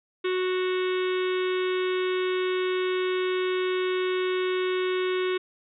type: harmonic tone with a mistuned harmonic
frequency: 368.8 Hz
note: F#4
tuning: 6 cents flat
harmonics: 1 / 3 / 4 / 5 / 6 / 7 / 8 / 9 / 10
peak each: -24 / -36 / -38 / -40 / -38 / -41 / -43 / -43 / -42 dBFS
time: 0.24-5.38 s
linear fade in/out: 10 ms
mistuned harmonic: 7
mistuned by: +34 cents
effects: none